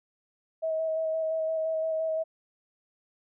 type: tone with vibrato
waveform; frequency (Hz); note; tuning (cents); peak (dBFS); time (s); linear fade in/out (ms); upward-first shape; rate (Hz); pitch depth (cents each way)
sine; 640; D#5; +49; -26; 0.62-2.24; 20; square; 5.8; 13
effects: none